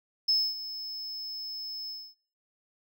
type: tone with ADSR envelope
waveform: triangle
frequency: 5220 Hz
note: E8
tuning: 18 cents flat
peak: -18 dBFS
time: 0.28-2.15 s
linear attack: 11 ms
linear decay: 250 ms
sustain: -16 dB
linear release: 260 ms
effects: noise-tail reverb RT60 0.6 s tail -25 dB re dry + tanh soft clip ceiling -19 dBFS